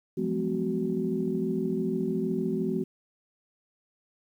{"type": "tone cluster", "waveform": "sine", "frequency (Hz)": [171.5, 185, 211.2, 253.6, 374.4], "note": ["F3", "F#3", "G#3", "B3", "F#4"], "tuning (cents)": [-31, 0, 29, 46, 20], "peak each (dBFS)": [-33, -37, -31, -32, -30], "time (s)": [0.17, 2.84], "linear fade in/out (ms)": 10, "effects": ["tanh soft clip ceiling -14 dBFS", "10-bit"]}